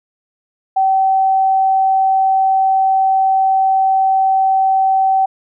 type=tone; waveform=sine; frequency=768 Hz; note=G5; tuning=36 cents flat; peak=-10 dBFS; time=0.76-5.26 s; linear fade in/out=10 ms; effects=none